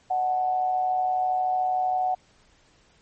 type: tone with amplitude modulation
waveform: sine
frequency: 740 Hz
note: F#5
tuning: in tune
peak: -19 dBFS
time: 0.1-2.15 s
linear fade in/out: 10 ms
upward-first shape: sine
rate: 133 Hz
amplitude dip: 50%
effects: pink hiss -60 dBFS RMS until 3.01 s + MP3 32 kbps